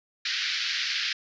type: band-pass noise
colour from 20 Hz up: white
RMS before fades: -29 dBFS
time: 0.25-1.13 s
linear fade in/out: 5 ms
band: 1500 to 5200 Hz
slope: 48 dB/octave
effects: resampled to 16000 Hz